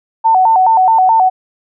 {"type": "tone with vibrato", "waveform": "sine", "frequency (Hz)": 819, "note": "G#5", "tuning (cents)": -24, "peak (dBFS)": -6, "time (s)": [0.24, 1.3], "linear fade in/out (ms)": 20, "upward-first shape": "square", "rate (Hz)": 4.7, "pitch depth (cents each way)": 160, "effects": []}